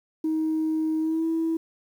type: tone with pitch glide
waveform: sine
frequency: 315.6 to 326 Hz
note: D#4 to E4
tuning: +25 to -19 cents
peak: -21 dBFS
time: 0.24-1.57 s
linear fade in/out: 5 ms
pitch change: +56 cents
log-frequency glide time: 1-1.25 s
effects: tanh soft clip ceiling -19 dBFS + 9-bit